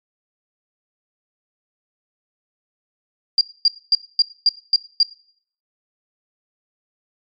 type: tone bursts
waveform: sine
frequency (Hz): 4782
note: D8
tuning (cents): +30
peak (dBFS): -10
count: 7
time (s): 3.38-5.03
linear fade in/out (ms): 2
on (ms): 30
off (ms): 240
effects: noise-tail reverb RT60 0.6 s tail -19 dB re dry + MP3 96 kbps